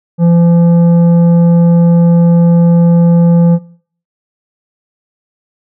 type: tone with tanh clipping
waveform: sine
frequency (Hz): 170.4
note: F3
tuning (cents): -42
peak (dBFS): -6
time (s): 0.18-3.59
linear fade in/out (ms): 50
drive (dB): 9
effects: noise-tail reverb RT60 0.5 s tail -19 dB re dry